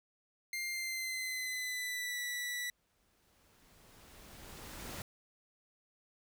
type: tone with pitch glide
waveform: sawtooth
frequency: 2100 to 1959.4 Hz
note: C7 to B6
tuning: +6 to -14 cents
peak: -33 dBFS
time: 0.53-2.7 s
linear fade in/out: 2 ms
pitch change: -120 cents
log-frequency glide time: 0.72-2.2 s
type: noise with exponential growth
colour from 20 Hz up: pink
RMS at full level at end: -43 dBFS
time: 2.44-5.02 s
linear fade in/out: 1 ms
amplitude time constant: 560 ms
effects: none